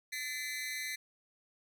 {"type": "tone with amplitude modulation", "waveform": "sawtooth", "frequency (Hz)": 2036, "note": "C7", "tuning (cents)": -48, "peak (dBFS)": -29, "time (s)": [0.12, 0.96], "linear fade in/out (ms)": 10, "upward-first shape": "sine", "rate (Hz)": 278, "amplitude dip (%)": 100, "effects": []}